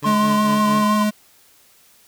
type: tone with tremolo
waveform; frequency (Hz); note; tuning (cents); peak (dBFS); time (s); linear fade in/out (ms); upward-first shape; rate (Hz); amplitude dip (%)
20% pulse; 145.2; D3; -19; -21; 0.02-0.86; 10; sine; 4.5; 70
type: tone with vibrato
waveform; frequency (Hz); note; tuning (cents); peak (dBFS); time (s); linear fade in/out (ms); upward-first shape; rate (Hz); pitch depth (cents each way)
triangle; 1046.5; C6; 0; -17; 0.04-1.04; 5; sine; 5.8; 42
type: tone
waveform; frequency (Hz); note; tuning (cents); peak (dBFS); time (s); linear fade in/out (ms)
square; 211.3; G#3; +30; -17; 0.05-1.11; 20
effects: white hiss -53 dBFS RMS until 2.07 s